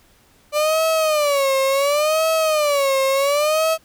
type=tone with vibrato; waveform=35% pulse; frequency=587.3 Hz; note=D5; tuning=in tune; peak=-14 dBFS; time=0.52-3.78 s; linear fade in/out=50 ms; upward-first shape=sine; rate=0.7 Hz; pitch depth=160 cents each way; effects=pink hiss -55 dBFS RMS until 3.84 s